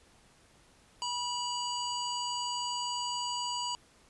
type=harmonic tone with a mistuned harmonic; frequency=976 Hz; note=B5; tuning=21 cents flat; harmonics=1 / 3 / 5 / 7 / 8; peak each=-35 / -38 / -39 / -42 / -46 dBFS; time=1.02-3.75 s; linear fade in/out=0 ms; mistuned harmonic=5; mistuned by=-62 cents; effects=pink hiss -62 dBFS RMS until 4.09 s + resampled to 24000 Hz